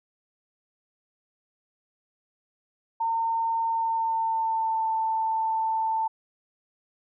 sine tone with pitch glide, 910 to 889.2 Hz, A#5 to A5, -42 to +18 cents, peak -23 dBFS, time 3-6.08 s, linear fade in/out 10 ms, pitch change -40 cents, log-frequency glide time 3.66-4.89 s, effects none

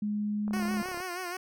sine tone with pitch glide, 208.7 to 210.4 Hz, G#3 to G#3, +9 to +23 cents, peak -28 dBFS, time 0.02-0.82 s, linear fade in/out 5 ms, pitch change +14 cents, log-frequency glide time 0.41-0.61 s
click train, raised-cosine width 1 ms, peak -29 dBFS, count 19, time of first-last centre 0.48-1.003 s, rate 34.4 Hz
10% pulse tone with vibrato, 360 Hz, F#4, 47 cents flat, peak -26 dBFS, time 0.53-1.37 s, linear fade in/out 5 ms, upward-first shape sine, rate 6.3 Hz, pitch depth 67 cents each way
effects none

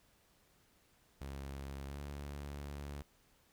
sawtooth tone with pitch glide, 68.8 to 71.47 Hz, C#2 to D2, -12 to -47 cents, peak -39 dBFS, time 1.21-3.02 s, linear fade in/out 0 ms, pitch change +65 cents, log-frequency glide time 1.86-1.98 s, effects pink hiss -70 dBFS RMS until 3.52 s

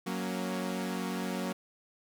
sawtooth chord, F# major, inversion none, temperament equal with one note detuned, 185 / 233.1 / 278 Hz, F#3 / A#3 / C#4, 0 / 0 / +5 cents, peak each -31 / -33 / -36 dBFS, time 0.06-1.53 s, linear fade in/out 10 ms, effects none

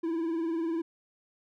triangle tone with vibrato, 330.1 Hz, E4, 2 cents sharp, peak -26 dBFS, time 0.03-0.82 s, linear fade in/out 10 ms, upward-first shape triangle, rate 20 Hz, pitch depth 81 cents each way, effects none

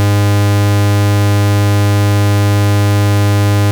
45% pulse tone, 102.1 Hz, G#2, 29 cents flat, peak -8 dBFS, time 0-3.71 s, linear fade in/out 0 ms, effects none

